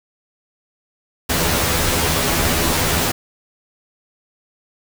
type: noise with comb filter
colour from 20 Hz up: pink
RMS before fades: -18 dBFS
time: 1.29-3.12 s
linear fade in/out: 10 ms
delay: 12 ms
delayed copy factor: +0.95
effects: none